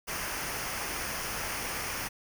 pink noise with comb filter, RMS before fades -35 dBFS, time 0.07-2.09 s, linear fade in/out 20 ms, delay 0.26 ms, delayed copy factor -0.6, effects none

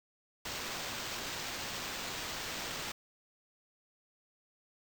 violet noise with sample-and-hold, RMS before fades -40 dBFS, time 0.45-2.92 s, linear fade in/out 5 ms, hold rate 11025 Hz, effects none

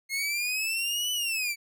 sawtooth linear two-way sweep, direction up then down, 2144 to 3000 to 2280 Hz, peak -24 dBFS, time 0.09-1.56 s, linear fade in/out 50 ms, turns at 1.12 s, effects none

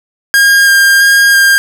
45% pulse tone with vibrato, 1612 Hz, G6, 48 cents sharp, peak -4 dBFS, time 0.34-1.58 s, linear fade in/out 0 ms, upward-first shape square, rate 1.5 Hz, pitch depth 9 cents each way, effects none

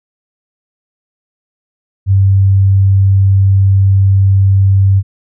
sine tone, 97.3 Hz, G2, 12 cents flat, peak -5 dBFS, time 2.06-5.03 s, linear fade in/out 50 ms, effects none

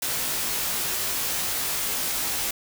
white noise with comb filter, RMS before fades -27 dBFS, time 0.02-2.51 s, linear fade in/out 5 ms, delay 18 ms, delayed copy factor -0.85, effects none

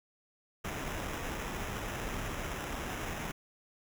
pink noise with sample-and-hold, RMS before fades -38 dBFS, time 0.64-3.32 s, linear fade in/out 10 ms, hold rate 4410 Hz, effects none

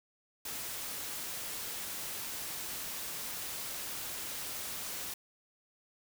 white noise, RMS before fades -40 dBFS, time 0.45-5.14 s, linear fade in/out 5 ms, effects none

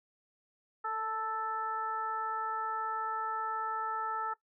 harmonic tone with a mistuned harmonic, 440 Hz, A4, in tune, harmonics 1 / 2 / 3 / 4, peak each -45 / -37 / -34 / -46 dBFS, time 0.84-4.34 s, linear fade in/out 10 ms, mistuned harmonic 1, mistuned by +21 cents, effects noise-tail reverb RT60 0.1 s tail -17 dB re dry

